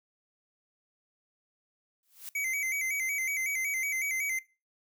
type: noise with exponential growth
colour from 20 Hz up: blue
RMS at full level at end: -38 dBFS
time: 2.03-2.29 s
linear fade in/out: 1 ms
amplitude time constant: 55 ms
type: tone with vibrato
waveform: square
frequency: 2167 Hz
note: C#7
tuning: 40 cents flat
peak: -30 dBFS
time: 2.35-4.39 s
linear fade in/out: 5 ms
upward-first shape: square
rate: 5.4 Hz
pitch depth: 78 cents each way
effects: noise-tail reverb RT60 0.3 s tail -20 dB re dry